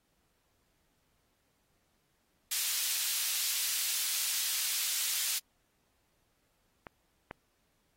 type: high-pass noise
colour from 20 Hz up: pink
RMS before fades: -33 dBFS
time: 2.51-5.39 s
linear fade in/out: 10 ms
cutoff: 3500 Hz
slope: 12 dB/octave
type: clicks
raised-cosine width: 0.5 ms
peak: -27 / -24 dBFS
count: 2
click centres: 6.868 / 7.311 s
effects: pink hiss -75 dBFS RMS until 7.96 s + AAC 48 kbps